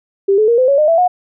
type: tone with pitch steps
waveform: sine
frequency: 394.3 / 430 / 468.9 / 511.3 / 557.6 / 608.1 / 663.1 / 723.1 Hz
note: G4 / A4 / A#4 / C5 / C#5 / D#5 / E5 / F#5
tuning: +10 / -40 / +10 / -40 / +10 / -40 / +10 / -40 cents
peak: -8 dBFS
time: 0.28-1.08 s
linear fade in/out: 10 ms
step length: 100 ms
effects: none